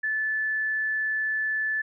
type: tone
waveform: sine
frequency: 1742 Hz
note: A6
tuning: 18 cents flat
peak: -24 dBFS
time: 0.03-1.82 s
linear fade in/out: 10 ms
effects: none